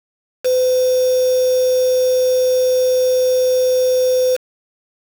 sine tone with quantisation, 508 Hz, B4, 49 cents sharp, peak -12 dBFS, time 0.44-4.37 s, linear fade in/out 20 ms, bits 4, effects none

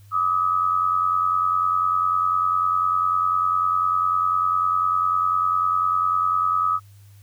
sine tone pair together, 1178 / 1268 Hz, D6 / D#6, +5 / +32 cents, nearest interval minor second, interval 127 cents, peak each -24 / -19 dBFS, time 0.11-6.8 s, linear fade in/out 50 ms, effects added 100 Hz sine -45 dBFS peak until 7.22 s + white hiss -59 dBFS RMS until 7.22 s

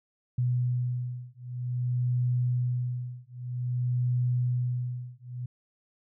sine beating tone pair, 123.47 / 123.99 Hz, B2 / B2, 0 / +7 cents, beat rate 0.52 Hz, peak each -29 dBFS, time 0.38-5.46 s, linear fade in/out 5 ms, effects none

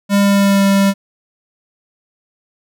square tone with pitch glide, 200.6 to 197.15 Hz, G3 to G3, +40 to +10 cents, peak -10 dBFS, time 0.09-0.94 s, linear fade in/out 50 ms, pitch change -30 cents, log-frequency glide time 0.2-0.64 s, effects none

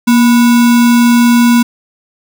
sine tone with sample-and-hold, 237 Hz, A#3, 29 cents sharp, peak -4 dBFS, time 0.07-1.63 s, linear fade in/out 10 ms, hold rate 1225 Hz, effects none

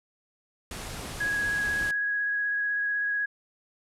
pink low-pass noise, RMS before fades -38 dBFS, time 0.71-1.91 s, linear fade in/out 2 ms, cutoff 12000 Hz, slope 48 dB/octave
sine tone with vibrato, 1661.2 Hz, G#6, in tune, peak -25 dBFS, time 1.2-3.26 s, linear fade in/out 10 ms, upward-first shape square, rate 16 Hz, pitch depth 9 cents each way
effects none

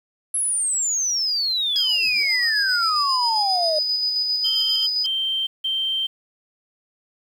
sine exponential sweep, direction down, 11110 to 602 Hz, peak -19 dBFS, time 0.34-3.79 s, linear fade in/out 5 ms
sine tone with tremolo, 4978 Hz, D#8, in tune, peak -18 dBFS, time 1.76-5.06 s, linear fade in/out 0 ms, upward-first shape square, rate 7.5 Hz, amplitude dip 30%
sine tone bursts, 3136 Hz, G7, in tune, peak -20 dBFS, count 3, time 4.44-6.07 s, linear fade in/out 10 ms, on 430 ms, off 170 ms
effects tanh soft clip ceiling -12 dBFS + 8-bit

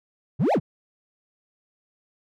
triangle exponential two-way sweep, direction up then down, 107.3 to 880 to 107.3 Hz, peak -16 dBFS, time 0.39-0.6 s, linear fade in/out 20 ms, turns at 0.53 s, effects none

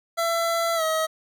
25% pulse tone with pitch glide, 671 to 636.6 Hz, E5 to D#5, +31 to +39 cents, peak -18 dBFS, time 0.17-1.07 s, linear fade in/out 20 ms, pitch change -92 cents, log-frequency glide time 0.75-0.83 s, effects none

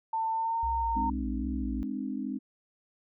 sine tone with pitch glide, 895 to 917.5 Hz, A5 to A#5, +29 to -28 cents, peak -27 dBFS, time 0.13-1.1 s, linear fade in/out 5 ms, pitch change +43 cents, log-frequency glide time 0.33-0.6 s
sine tone with vibrato, 61.74 Hz, B1, in tune, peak -33 dBFS, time 0.63-1.83 s, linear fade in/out 0 ms, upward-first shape square, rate 2.5 Hz, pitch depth 80 cents each way
sine chord, Ab major, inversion none, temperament equal with one note detuned, 207.7 / 261.6 / 304 Hz, Ab3 / C4 / Eb4, 0 / 0 / -40 cents, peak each -36 / -34 / -38 dBFS, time 0.95-2.39 s, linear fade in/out 20 ms
effects none

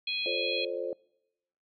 harmonic tone, 830.6 Hz, G#5, in tune, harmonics 3 / 4 / 5, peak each -33 / -34 / -35 dBFS, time 0.07-0.65 s, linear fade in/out 5 ms
sine chord, D minor seventh, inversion first, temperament just, 352.4 / 440.5 / 528.6 / 587.3 Hz, F4 / A4 / C5 / D5, +16 / +2 / +18 / 0 cents, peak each -38 / -37 / -34 / -40 dBFS, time 0.26-0.93 s, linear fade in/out 2 ms
effects noise-tail reverb RT60 0.9 s tail -26 dB re dry

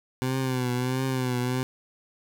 20% pulse tone with vibrato, 127.8 Hz, C3, 40 cents flat, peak -20 dBFS, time 0.22-1.63 s, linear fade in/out 0 ms, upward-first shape triangle, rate 1.5 Hz, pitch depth 70 cents each way, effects none

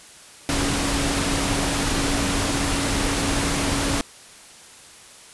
sine tone in noise, 280 Hz, C#4, 18 cents sharp, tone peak -27 dBFS, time 0.49-4.01 s, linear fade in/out 0 ms, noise pink, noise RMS -23 dBFS, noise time 0.49-4.01 s, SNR -7 dB, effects white hiss -45 dBFS RMS until 5.33 s + resampled to 24000 Hz

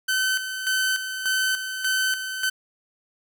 sawtooth tone with tremolo, 1527 Hz, G6, 46 cents flat, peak -17 dBFS, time 0.08-2.5 s, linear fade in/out 10 ms, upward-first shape square, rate 1.7 Hz, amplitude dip 60%, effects none

